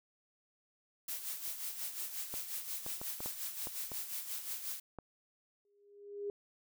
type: noise with tremolo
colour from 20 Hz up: blue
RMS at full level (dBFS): -39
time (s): 1.08-4.8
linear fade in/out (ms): 5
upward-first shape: sine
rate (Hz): 5.6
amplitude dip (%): 60
type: clicks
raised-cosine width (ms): 1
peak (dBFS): -30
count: 8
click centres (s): 2.34 / 2.864 / 3.015 / 3.205 / 3.26 / 3.671 / 3.918 / 4.987
type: tone with exponential growth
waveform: sine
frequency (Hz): 406.7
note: G#4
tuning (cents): -36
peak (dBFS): -34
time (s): 5.65-6.3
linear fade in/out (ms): 1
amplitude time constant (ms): 140
effects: none